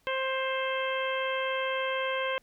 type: harmonic tone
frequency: 527 Hz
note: C5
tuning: 12 cents sharp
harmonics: 1 / 2 / 3 / 4 / 5 / 6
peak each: -31 / -34 / -36 / -37 / -38 / -39 dBFS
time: 0.07-2.38 s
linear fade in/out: 0 ms
effects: pink hiss -68 dBFS RMS until 2.42 s